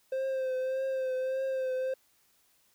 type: tone with vibrato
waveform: triangle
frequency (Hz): 523.3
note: C5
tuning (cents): 0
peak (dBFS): -27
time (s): 0.12-1.94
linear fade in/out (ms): 5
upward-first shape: triangle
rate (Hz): 1.7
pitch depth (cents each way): 36
effects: white hiss -68 dBFS RMS until 2.74 s